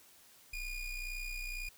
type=ring-modulated tone; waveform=square; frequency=1231 Hz; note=D#6; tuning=19 cents flat; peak=-36 dBFS; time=0.53-1.69 s; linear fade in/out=5 ms; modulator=1200 Hz; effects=white hiss -61 dBFS RMS until 1.77 s